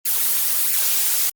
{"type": "noise with flanger", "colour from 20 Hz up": "blue", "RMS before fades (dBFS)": -19, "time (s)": [0.05, 1.3], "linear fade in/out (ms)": 10, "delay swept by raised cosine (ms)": [0.42, 5.92], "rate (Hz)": 1.5, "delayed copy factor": 0.9, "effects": ["Opus 24 kbps"]}